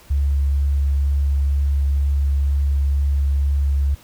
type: tone with vibrato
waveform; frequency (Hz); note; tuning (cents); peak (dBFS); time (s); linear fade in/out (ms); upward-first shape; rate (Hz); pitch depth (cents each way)
sine; 70; C#2; +18; -15; 0.1-3.95; 10; sine; 2.1; 9
effects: pink hiss -48 dBFS RMS until 4.03 s